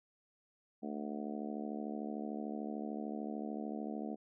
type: harmonic tone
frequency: 73.42 Hz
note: D2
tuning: in tune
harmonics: 3 / 4 / 5 / 6 / 7 / 8 / 9 / 10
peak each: -41 / -44 / -49 / -49 / -53 / -54 / -50 / -50 dBFS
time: 0.82-4.16 s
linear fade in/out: 20 ms
effects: none